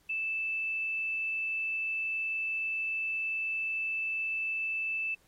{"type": "tone", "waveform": "sine", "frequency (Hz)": 2637, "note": "E7", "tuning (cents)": 0, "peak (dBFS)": -30, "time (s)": [0.09, 5.15], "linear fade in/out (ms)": 10, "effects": ["pink hiss -67 dBFS RMS until 5.27 s", "AAC 48 kbps"]}